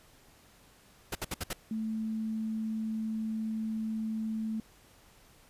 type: noise bursts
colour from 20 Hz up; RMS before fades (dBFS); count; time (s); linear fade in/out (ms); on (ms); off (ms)
pink; -34; 5; 1.12-1.532; 5; 32; 63
type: tone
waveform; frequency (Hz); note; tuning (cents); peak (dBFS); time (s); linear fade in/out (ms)
sine; 220; A3; 0; -31; 1.71-4.6; 2
effects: pink hiss -60 dBFS RMS until 5.49 s + resampled to 32000 Hz

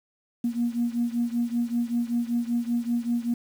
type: beating tone pair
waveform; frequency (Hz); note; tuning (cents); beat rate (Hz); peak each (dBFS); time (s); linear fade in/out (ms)
sine; 235.4 / 240.6; A#3 / B3; +17 / -45; 5.2; -25 / -27; 0.44-3.34; 5
effects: tanh soft clip ceiling -16 dBFS + 8-bit

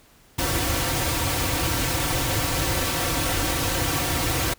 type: noise with comb filter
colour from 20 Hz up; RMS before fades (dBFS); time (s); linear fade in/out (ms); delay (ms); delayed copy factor
pink; -24; 0.38-4.54; 10; 4.8; -0.85
effects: pink hiss -55 dBFS RMS until 4.58 s

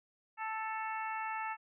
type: harmonic tone with a mistuned harmonic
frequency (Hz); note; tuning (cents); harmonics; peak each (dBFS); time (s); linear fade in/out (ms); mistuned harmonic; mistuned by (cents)
440; A4; 0; 2 / 3 / 4 / 5 / 6; -38 / -42 / -44 / -46 / -48; 0.37-1.57; 50; 6; +25
effects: none

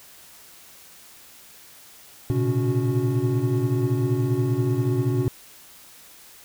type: tone cluster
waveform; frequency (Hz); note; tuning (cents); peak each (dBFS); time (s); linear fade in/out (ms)
triangle; 112.9 / 123.3 / 138.1 / 282.1 / 366.3; A2 / B2 / C#3 / C#4 / F#4; +45 / -2 / -6 / +30 / -17; -26 / -21 / -27 / -26 / -25; 2.3-5.28; 0
effects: white hiss -48 dBFS RMS until 6.44 s

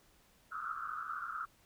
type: band-pass noise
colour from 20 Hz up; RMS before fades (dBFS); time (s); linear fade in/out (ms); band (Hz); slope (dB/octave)
white; -41; 0.51-1.46; 20; 1200 to 1400; 96
effects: pink hiss -67 dBFS RMS until 1.65 s

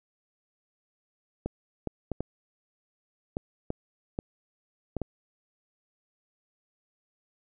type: clicks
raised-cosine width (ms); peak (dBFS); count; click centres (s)
2; -17; 9; 1.46 / 1.873 / 2.117 / 2.206 / 3.369 / 3.704 / 4.189 / 4.967 / 5.017
effects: none

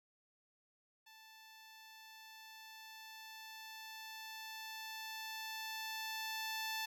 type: tone with level ramp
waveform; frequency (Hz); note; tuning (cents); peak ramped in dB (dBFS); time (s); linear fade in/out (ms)
10% pulse; 880; A5; 0; -50 to -30; 1.06-6.86; 10
effects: none

